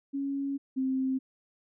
sine tone pair in turn, 277.2 / 262.9 Hz, C#4 / C4, 0 / +8 cents, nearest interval minor second, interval 92 cents, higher first, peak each -29 / -26 dBFS, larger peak second, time 0.13-0.58 / 0.76-1.19 s, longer first, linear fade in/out 20 ms, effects none

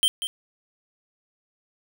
square tone with echo, 3136 Hz, G7, in tune, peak -17 dBFS, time 0.03-0.08 s, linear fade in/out 0 ms, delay 190 ms, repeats 1, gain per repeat -10 dB, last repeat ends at 0.27 s, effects none

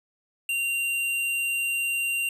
square tone, 2769 Hz, F7, 15 cents flat, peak -25 dBFS, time 0.49-2.29 s, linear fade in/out 2 ms, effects resampled to 32000 Hz + 10-bit

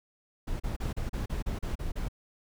brown noise bursts, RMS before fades -32 dBFS, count 10, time 0.47-2.085 s, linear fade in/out 10 ms, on 130 ms, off 35 ms, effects none

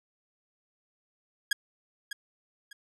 sawtooth tone with echo, 1650 Hz, G#6, 12 cents flat, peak -19 dBFS, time 1.51-1.53 s, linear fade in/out 5 ms, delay 600 ms, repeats 2, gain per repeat -11 dB, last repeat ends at 2.73 s, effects low-pass 12000 Hz 12 dB/octave

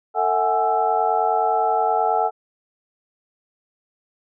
sine tone cluster, 447.9 / 657 / 746 / 836 / 1326 Hz, A4 / E5 / F#5 / G#5 / E6, +31 / -6 / +14 / +11 / +10 cents, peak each -25 / -26 / -20 / -22 / -28 dBFS, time 0.14-2.31 s, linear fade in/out 50 ms, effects none

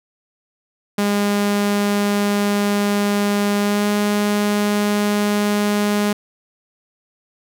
sawtooth tone with pitch glide, 204 to 206.7 Hz, G#3 to G#3, -31 to -8 cents, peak -12 dBFS, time 0.98-6.13 s, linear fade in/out 5 ms, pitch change +23 cents, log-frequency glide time 3.59-3.88 s, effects none

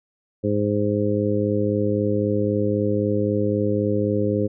harmonic tone, 103.83 Hz, G#2, in tune, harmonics 1 / 2 / 3 / 4 / 5, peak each -25 / -25 / -25 / -25 / -25 dBFS, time 0.43-4.48 s, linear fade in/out 20 ms, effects none

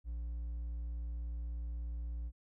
triangle tone with hard clipping, 58.3 Hz, A#1, 1 cent sharp, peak -38 dBFS, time 0.04-2.32 s, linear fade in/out 50 ms, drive 5 dB, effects none

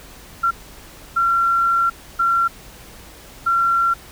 sine tone bursts at uneven times, 1367 Hz, F6, 37 cents flat, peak -14 dBFS, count 4, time 0.43-0.51 / 1.16-1.9 / 2.19-2.48 / 3.46-3.94 s, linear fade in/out 10 ms, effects added 50 Hz sine -48 dBFS peak until 4.11 s + pink hiss -42 dBFS RMS until 4.11 s

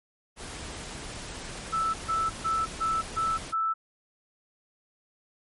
pink noise, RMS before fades -39 dBFS, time 0.36-3.54 s, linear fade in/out 50 ms
sine tone bursts, 1318.5 Hz, E6, in tune, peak -24 dBFS, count 6, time 1.72-3.74 s, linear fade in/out 20 ms, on 220 ms, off 140 ms
effects MP3 48 kbps

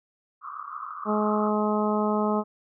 pink band-pass noise, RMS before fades -37 dBFS, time 0.41-1.52 s, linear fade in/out 50 ms, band 1100 to 1300 Hz, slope 96 dB/octave
harmonic tone, 211.4 Hz, G#3, 31 cents sharp, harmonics 1 / 2 / 3 / 4 / 5 / 6, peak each -25 / -28 / -30 / -31 / -32 / -33 dBFS, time 1.05-2.44 s, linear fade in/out 50 ms
effects none

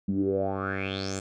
10% pulse tone with low-pass filter sweep, 96.6 Hz, G2, 25 cents flat, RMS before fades -29 dBFS, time 0.08-1.2 s, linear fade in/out 5 ms, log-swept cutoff 200 to 8100 Hz, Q 6.7, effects none

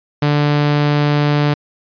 sawtooth tone, 146.83 Hz, D3, in tune, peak -8 dBFS, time 0.22-1.54 s, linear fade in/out 5 ms, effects resampled to 11025 Hz

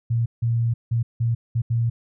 sine tone bursts at uneven times, 116.54 Hz, A#2, in tune, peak -18 dBFS, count 6, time 0.1-0.26 / 0.42-0.74 / 0.91-1.03 / 1.2-1.35 / 1.55-1.62 / 1.7-1.9 s, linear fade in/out 10 ms, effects none

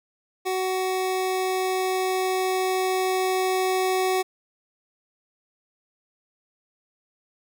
25% pulse tone with level ramp, 373.9 Hz, F#4, 18 cents sharp, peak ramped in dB -20 to -17 dBFS, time 0.45-4.23 s, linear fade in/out 20 ms, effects none

